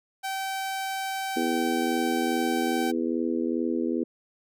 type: tone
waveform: sawtooth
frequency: 772 Hz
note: G5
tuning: 27 cents flat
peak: -25 dBFS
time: 0.23-2.92 s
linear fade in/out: 20 ms
type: harmonic tone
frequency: 82.41 Hz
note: E2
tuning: in tune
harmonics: 3 / 4 / 5 / 6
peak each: -28 / -28 / -32 / -35 dBFS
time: 1.36-4.04 s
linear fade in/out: 10 ms
effects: none